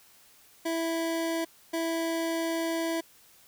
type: tone pair in turn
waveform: 25% pulse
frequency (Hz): 329.6 / 329.6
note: E4 / E4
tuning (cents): 0 / 0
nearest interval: unison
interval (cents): 0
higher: neither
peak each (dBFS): -24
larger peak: neither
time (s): 0.65-1.45 / 1.73-3.01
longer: second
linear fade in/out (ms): 10
effects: white hiss -58 dBFS RMS until 3.47 s